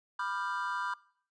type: chord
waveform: triangle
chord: G dominant seventh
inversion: first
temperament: equal with one note detuned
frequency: 987.8 / 1191.7 / 1396.9 / 1568 Hz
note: B5 / D6 / F6 / G6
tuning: 0 / +25 / 0 / 0 cents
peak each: -34 / -35 / -37 / -38 dBFS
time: 0.19-0.94 s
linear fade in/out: 5 ms
effects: noise-tail reverb RT60 0.6 s tail -23 dB re dry + resampled to 22050 Hz